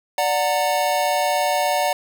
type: chord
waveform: square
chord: D augmented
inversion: none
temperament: just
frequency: 587.3 / 734.2 / 917.7 Hz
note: D5 / F#5 / A#5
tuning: 0 / -14 / -27 cents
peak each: -23 / -22 / -25 dBFS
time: 0.18-1.93 s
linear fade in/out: 2 ms
effects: none